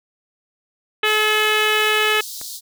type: high-pass noise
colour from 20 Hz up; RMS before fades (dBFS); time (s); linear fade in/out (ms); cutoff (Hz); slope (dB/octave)
pink; -32; 1.03-2.61; 50; 3800; 48
type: harmonic tone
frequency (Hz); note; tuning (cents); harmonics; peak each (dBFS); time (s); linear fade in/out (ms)
428.5; A4; -46; 1 / 2 / 3 / 4 / 5 / 6 / 7 / 8 / 9; -22 / -28 / -23 / -22 / -25 / -22 / -23 / -29 / -31; 1.03-2.21; 5
type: click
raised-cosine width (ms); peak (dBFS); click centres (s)
0.5; -22; 2.414
effects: none

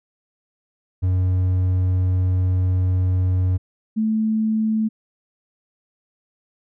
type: tone pair in turn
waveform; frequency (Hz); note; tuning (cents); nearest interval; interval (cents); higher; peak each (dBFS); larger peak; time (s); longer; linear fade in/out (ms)
triangle / sine; 92 / 218.8; F#2 / A3; -9 / -9; octave + minor third; 1500; second; -14 / -17; first; 1.02-3.58 / 3.96-4.89; first; 20
effects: none

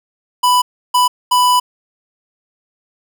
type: tone bursts at uneven times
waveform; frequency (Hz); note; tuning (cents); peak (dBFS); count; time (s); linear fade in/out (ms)
square; 992; B5; +7; -10; 3; 0.43-0.62 / 0.94-1.08 / 1.31-1.6; 10
effects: none

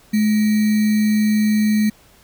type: tone with sample-and-hold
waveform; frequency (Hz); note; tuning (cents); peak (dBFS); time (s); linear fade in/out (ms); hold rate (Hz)
sine; 213.2; G#3; +46; -13; 0.13-1.9; 10; 2100
effects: pink hiss -51 dBFS RMS until 2.23 s

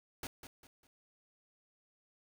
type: noise with echo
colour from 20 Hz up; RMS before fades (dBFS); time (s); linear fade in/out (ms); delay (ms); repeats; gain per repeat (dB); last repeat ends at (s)
pink; -42; 0.23-0.27; 2; 200; 3; -9; 0.87
effects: none

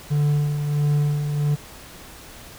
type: tone with tremolo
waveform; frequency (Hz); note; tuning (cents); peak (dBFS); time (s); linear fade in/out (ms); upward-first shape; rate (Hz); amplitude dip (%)
triangle; 146.83; D3; 0; -14; 0.1-1.56; 20; sine; 1.5; 50
effects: pink hiss -42 dBFS RMS until 2.58 s

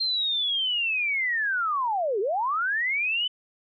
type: linear two-way sweep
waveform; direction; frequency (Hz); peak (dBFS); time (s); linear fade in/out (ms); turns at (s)
sine; down then up; 4200 to 370 to 3043; -23; 0-3.28; 10; 2.2
effects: none

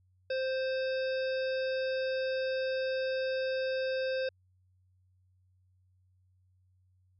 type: harmonic tone with a mistuned harmonic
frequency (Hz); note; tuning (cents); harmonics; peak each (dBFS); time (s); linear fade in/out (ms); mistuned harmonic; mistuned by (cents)
523.3; C5; 0; 1 / 3 / 5 / 7 / 9 / 10; -30 / -40 / -44 / -47 / -49 / -50; 0.3-4.29; 5; 7; +19
effects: added 92 Hz sine -65 dBFS peak until 7.19 s

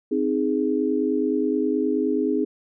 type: chord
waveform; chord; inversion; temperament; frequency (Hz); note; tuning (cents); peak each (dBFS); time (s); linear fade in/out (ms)
sine; Ab major; first; equal; 261.6 / 311.1 / 415.3; C4 / Eb4 / Ab4; 0 / 0 / 0; -24; 0.11-2.45; 10
effects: none

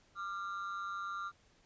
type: ring-modulated tone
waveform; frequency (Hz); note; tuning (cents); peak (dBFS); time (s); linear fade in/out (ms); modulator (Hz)
triangle; 1287; E6; -42; -33; 0.15-1.32; 50; 95.1
effects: pink hiss -68 dBFS RMS until 1.65 s + resampled to 16000 Hz

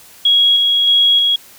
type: tone with tremolo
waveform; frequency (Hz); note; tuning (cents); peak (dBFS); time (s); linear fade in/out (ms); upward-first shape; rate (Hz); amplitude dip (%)
sine; 3314; G#7; -4; -8; 0.25-1.36; 5; square; 1.6; 25
effects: white hiss -42 dBFS RMS until 1.58 s

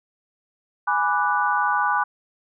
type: chord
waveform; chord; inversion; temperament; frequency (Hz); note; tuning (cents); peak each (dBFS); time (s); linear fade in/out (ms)
sine; G# half-diminished seventh; none; equal; 830.6 / 987.8 / 1174.7 / 1480; G#5 / B5 / D6 / F#6; 0 / 0 / 0 / 0; -24; 0.87-2.04; 10
effects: none

